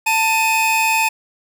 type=tone pair together; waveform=45% pulse; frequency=890 / 2517 Hz; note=A5 / D#7; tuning=+20 / +19 cents; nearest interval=octave + tritone; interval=1799 cents; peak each=-17 dBFS; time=0.06-1.09 s; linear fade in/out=10 ms; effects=none